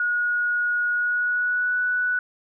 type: tone with pitch glide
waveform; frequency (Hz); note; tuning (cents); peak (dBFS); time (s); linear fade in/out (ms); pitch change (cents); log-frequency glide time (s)
sine; 1449 to 1480.3; F#6 to F#6; -37 to 0; -20; 0-2.19; 2; +37; 0.92-1.79
effects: none